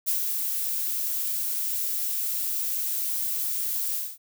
violet noise with ADSR envelope, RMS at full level -24 dBFS, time 0.06-4.18 s, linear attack 26 ms, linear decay 120 ms, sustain -4 dB, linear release 230 ms, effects none

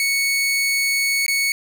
sawtooth tone with dropouts, 2217 Hz, C#7, in tune, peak -14 dBFS, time 0-1.52 s, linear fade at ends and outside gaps 1 ms, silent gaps 1.264-1.281 s, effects none

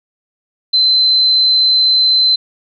sine tone, 4068 Hz, C8, 50 cents flat, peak -8 dBFS, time 0.73-2.36 s, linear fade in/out 10 ms, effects none

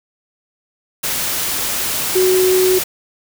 sine tone in noise, 371 Hz, F#4, 5 cents sharp, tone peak -11 dBFS, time 2.15-2.79 s, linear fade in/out 10 ms, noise white, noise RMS -20 dBFS, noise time 1.03-2.84 s, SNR +6 dB, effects none

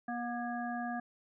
harmonic tone with a mistuned harmonic, 240 Hz, B3, 49 cents flat, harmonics 1 / 3 / 5 / 7, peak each -38 / -38 / -48 / -43 dBFS, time 0.08-1 s, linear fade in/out 5 ms, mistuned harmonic 7, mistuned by -24 cents, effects none

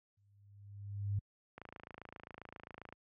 sine tone with exponential growth, 100.9 Hz, G#2, 49 cents flat, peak -30 dBFS, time 0.17-1.19 s, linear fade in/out 5 ms, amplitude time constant 220 ms
click train, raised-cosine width 0.5 ms, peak -33 dBFS, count 38, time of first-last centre 1.58-2.925 s, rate 27.5 Hz
effects high-pass 60 Hz 12 dB/octave

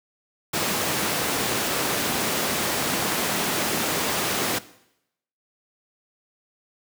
pink high-pass noise, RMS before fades -25 dBFS, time 0.53-4.59 s, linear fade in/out 10 ms, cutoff 190 Hz, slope 12 dB/octave, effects noise-tail reverb RT60 0.8 s tail -18 dB re dry

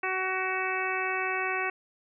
harmonic tone, 375.3 Hz, F#4, 25 cents sharp, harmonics 1 / 2 / 3 / 4 / 5 / 6 / 7, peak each -35 / -35 / -35 / -35 / -35 / -35 / -35 dBFS, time 0.03-1.7 s, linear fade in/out 5 ms, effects none

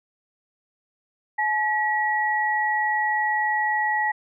sine tone pair together, 854.5 / 1922 Hz, G#5 / B6, +49 / -48 cents, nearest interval octave + major second, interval 1403 cents, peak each -23 dBFS, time 1.38-4.12 s, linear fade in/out 10 ms, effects none

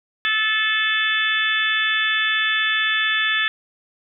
harmonic tone, 435.5 Hz, A4, 18 cents flat, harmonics 3 / 4 / 5 / 6 / 7 / 8, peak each -28 / -20 / -29 / -26 / -30 / -24 dBFS, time 0.25-3.48 s, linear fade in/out 0 ms, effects none

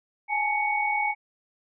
sine tone cluster, 831 / 871 / 2228 Hz, G#5 / A5 / C#7, +1 / -18 / +8 cents, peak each -27 / -30 / -26 dBFS, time 0.28-1.15 s, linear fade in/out 50 ms, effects none

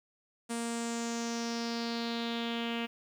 sawtooth tone with low-pass filter sweep, 233.1 Hz, A#3, in tune, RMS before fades -35 dBFS, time 0.49-2.87 s, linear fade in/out 20 ms, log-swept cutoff 9200 to 2800 Hz, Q 4.3, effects 10-bit

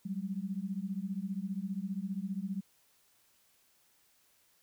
sine beating tone pair, 186.1 / 201.1 Hz, F#3 / G3, +10 / +44 cents, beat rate 15 Hz, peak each -37 / -37 dBFS, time 0.05-2.61 s, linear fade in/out 10 ms, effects white hiss -69 dBFS RMS until 4.62 s

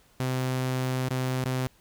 sawtooth tone with dropouts, 128.9 Hz, C3, 26 cents flat, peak -22 dBFS, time 0.2-1.67 s, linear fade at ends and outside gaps 0 ms, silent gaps 1.087-1.106 / 1.442-1.456 s, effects pink hiss -61 dBFS RMS until 1.8 s

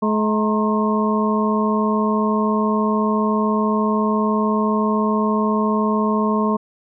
harmonic tone with a mistuned harmonic, 214 Hz, A3, 48 cents flat, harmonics 1 / 2 / 3 / 4 / 5, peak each -18 / -23 / -27 / -27 / -23 dBFS, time 0.02-6.57 s, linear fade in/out 10 ms, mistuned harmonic 4, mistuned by +130 cents, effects none

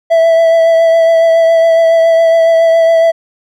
triangle tone with vibrato, 659.3 Hz, E5, in tune, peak -3 dBFS, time 0.1-3.12 s, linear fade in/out 20 ms, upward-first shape triangle, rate 7.2 Hz, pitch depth 21 cents each way, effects none

